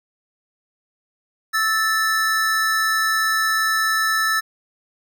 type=tone pair together; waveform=square; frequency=1312 / 1761.5 Hz; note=E6 / A6; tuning=-9 / +1 cents; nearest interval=perfect fourth; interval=510 cents; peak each=-22 / -20 dBFS; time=1.53-4.41 s; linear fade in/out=20 ms; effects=none

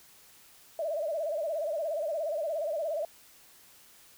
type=tone with vibrato; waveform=sine; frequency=623 Hz; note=D#5; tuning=2 cents sharp; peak=-29 dBFS; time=0.79-3.05 s; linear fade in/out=2 ms; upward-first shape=sine; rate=17 Hz; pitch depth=130 cents each way; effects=white hiss -57 dBFS RMS until 4.17 s

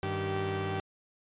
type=tone cluster; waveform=sawtooth; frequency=97.2 / 154 / 387.4 Hz; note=G2 / D#3 / G4; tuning=-14 / -17 / -20 cents; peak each=-31 / -35 / -29 dBFS; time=0.03-0.8 s; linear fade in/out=0 ms; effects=resampled to 8000 Hz

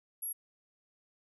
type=tone; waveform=sine; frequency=11270 Hz; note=F9; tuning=15 cents sharp; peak=-35 dBFS; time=0.22-0.33 s; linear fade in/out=10 ms; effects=none

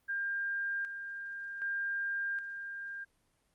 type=tone with tremolo; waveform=sine; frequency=1600 Hz; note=G6; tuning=35 cents sharp; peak=-32 dBFS; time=0.08-3.05 s; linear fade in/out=20 ms; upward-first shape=square; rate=0.65 Hz; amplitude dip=55%; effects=pink hiss -74 dBFS RMS until 3.54 s + Opus 32 kbps

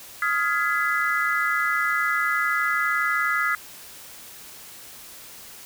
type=chord; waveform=sine; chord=F half-diminished seventh; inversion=third; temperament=just; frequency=1257.2 / 1396.9 / 1676.3 / 2012 Hz; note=Eb6 / F6 / Ab6 / Cb7; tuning=+18 / 0 / +16 / +32 cents; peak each=-26 dBFS; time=0.22-3.55 s; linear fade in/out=2 ms; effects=white hiss -43 dBFS RMS until 5.65 s

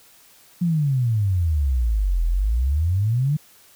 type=exponential two-way sweep; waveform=sine; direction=down then up; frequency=179.9 to 40.38 to 155.2 Hz; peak=-17 dBFS; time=0.61-3.37 s; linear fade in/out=10 ms; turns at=2.25 s; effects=white hiss -52 dBFS RMS until 3.75 s

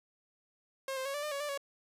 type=tone with pitch steps; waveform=sawtooth; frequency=536 / 524 / 552 / 584 / 602 / 560 / 589 / 559 Hz; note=C5 / C5 / C#5 / D5 / D5 / C#5 / D5 / C#5; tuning=+42 / +2 / -7 / -10 / +43 / +18 / +5 / +14 cents; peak=-31 dBFS; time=0.88-1.576 s; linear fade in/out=2 ms; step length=87 ms; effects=resampled to 32000 Hz

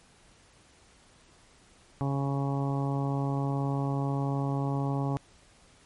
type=harmonic tone; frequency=138.59 Hz; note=C#3; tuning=in tune; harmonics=1 / 2 / 3 / 4 / 5 / 6 / 7 / 8; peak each=-28 / -33 / -39 / -41 / -41 / -39 / -44 / -43 dBFS; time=2.01-5.17 s; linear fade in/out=0 ms; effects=pink hiss -59 dBFS RMS until 5.85 s + MP3 48 kbps

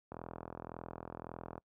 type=click train; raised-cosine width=1 ms; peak=-29 dBFS; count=62; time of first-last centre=0.12-1.579 s; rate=41.8 Hz; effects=noise-tail reverb RT60 0.1 s tail -26 dB re dry + high-pass 60 Hz 12 dB/octave

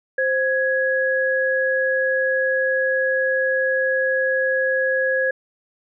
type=tone pair together; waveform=sine; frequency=524 / 1667.4 Hz; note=C5 / G#6; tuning=+2 / +6 cents; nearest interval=octave + minor sixth; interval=2004 cents; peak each=-20 dBFS; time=0.18-5.31 s; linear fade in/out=5 ms; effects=none

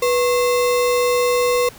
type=tone with sample-and-hold; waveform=sine; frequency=490.5 Hz; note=B4; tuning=12 cents flat; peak=-14 dBFS; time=0.02-1.69 s; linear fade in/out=5 ms; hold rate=1575 Hz; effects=pink hiss -42 dBFS RMS until 1.78 s

